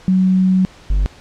sine / triangle tone pair in turn, 186.7 / 48.69 Hz, F#3 / G1, +16 / -11 cents, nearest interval octave + major seventh, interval 2327 cents, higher first, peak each -10 dBFS, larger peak neither, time 0.08-0.65 / 0.9-1.06 s, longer first, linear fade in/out 0 ms, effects pink hiss -43 dBFS RMS until 1.2 s + low-pass 6000 Hz 12 dB/octave

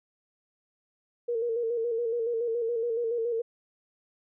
sine tone with vibrato, 464.8 Hz, A#4, 5 cents flat, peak -26 dBFS, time 1.28-3.42 s, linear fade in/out 10 ms, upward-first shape square, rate 7.1 Hz, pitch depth 47 cents each way, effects none

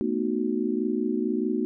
sine chord, B dominant seventh, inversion third, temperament just, 222.2 / 246.9 / 308.7 / 370.4 Hz, A3 / B3 / D#4 / F#4, +17 / 0 / -14 / +2 cents, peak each -29 dBFS, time 0.01-1.65 s, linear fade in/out 0 ms, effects none

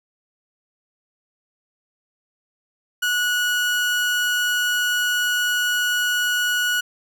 30% pulse tone, 1463 Hz, F#6, 20 cents flat, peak -16 dBFS, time 3.02-6.81 s, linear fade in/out 10 ms, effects none

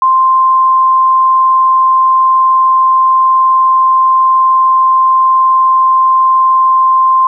sine tone, 1046.5 Hz, C6, in tune, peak -5 dBFS, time 0.02-7.27 s, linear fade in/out 2 ms, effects none

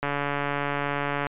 click train, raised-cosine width 0.5 ms, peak -12 dBFS, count 178, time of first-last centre 0.03-1.268 s, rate 143 Hz, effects resampled to 8000 Hz

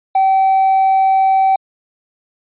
triangle tone with hard clipping, 769 Hz, G5, 33 cents flat, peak -10 dBFS, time 0.15-1.56 s, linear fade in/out 5 ms, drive 5 dB, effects resampled to 8000 Hz

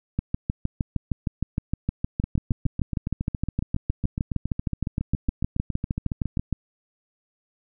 two click trains, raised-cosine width 5 ms, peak -14 / -11 dBFS, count 31 / 42, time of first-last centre 2.24-6.395 / 0.19-6.527 s, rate 7.22 / 6.47 Hz, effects none

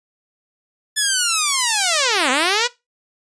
5% pulse linear two-way sweep, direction down then up, 1741 to 244.9 to 501 Hz, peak -4 dBFS, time 0.96-2.68 s, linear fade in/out 20 ms, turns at 2.3 s, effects noise-tail reverb RT60 0.2 s tail -18 dB re dry + resampled to 22050 Hz

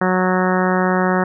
harmonic tone, 184.2 Hz, F#3, 7 cents flat, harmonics 1 / 2 / 3 / 4 / 5 / 6 / 7 / 8 / 9 / 10, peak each -18 / -21 / -23 / -24 / -25 / -26 / -26 / -27 / -28 / -28 dBFS, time 0.01-1.24 s, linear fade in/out 5 ms, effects none

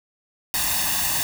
white noise with comb filter, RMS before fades -23 dBFS, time 0.54-1.23 s, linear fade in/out 0 ms, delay 1.1 ms, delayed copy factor +0.75, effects none

